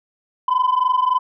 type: tone pair together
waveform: sine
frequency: 1000 / 1023.4 Hz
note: B5 / C6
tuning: +21 / -39 cents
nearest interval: unison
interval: 40 cents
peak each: -16 dBFS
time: 0.48-1.19 s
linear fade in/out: 5 ms
effects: tanh soft clip ceiling -11 dBFS